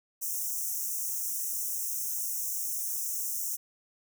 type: high-pass noise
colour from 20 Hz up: white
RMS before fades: -33 dBFS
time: 0.21-3.57 s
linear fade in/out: 20 ms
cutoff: 5600 Hz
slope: 96 dB/octave
effects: none